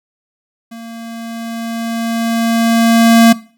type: tone with level ramp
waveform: square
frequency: 229.4 Hz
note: A#3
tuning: 28 cents flat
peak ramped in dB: -29 to -3 dBFS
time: 0.71-3.33 s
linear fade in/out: 10 ms
effects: noise-tail reverb RT60 0.4 s tail -19 dB re dry